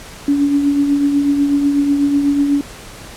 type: tone with tremolo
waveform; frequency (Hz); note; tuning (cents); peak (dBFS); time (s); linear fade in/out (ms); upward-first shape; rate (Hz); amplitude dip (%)
sine; 284.5; C#4; +45; -9; 0.28-2.61; 2; triangle; 8.1; 50
effects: pink hiss -35 dBFS RMS until 3.16 s + low-pass 11000 Hz 12 dB/octave